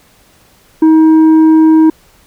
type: tone with tanh clipping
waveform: sine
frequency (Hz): 317.2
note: D#4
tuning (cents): +33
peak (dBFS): -4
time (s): 0.82-1.9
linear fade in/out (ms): 5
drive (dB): 5
effects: pink hiss -47 dBFS RMS until 2.26 s